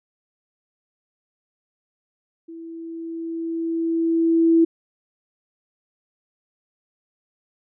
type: tone with level ramp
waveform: sine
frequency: 330 Hz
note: E4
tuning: 2 cents sharp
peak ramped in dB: -35 to -11 dBFS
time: 2.48-4.65 s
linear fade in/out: 10 ms
effects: none